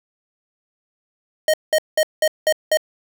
square tone bursts, 622.3 Hz, D#5, in tune, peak -14 dBFS, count 6, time 1.48-2.772 s, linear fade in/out 2 ms, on 57 ms, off 190 ms, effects 7-bit

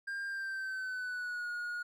triangle tone with pitch glide, 1600 to 1442 Hz, G6 to F#6, +35 to -45 cents, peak -34 dBFS, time 0.07-1.83 s, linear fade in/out 10 ms, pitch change -180 cents, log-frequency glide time 0.26-1.49 s, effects none

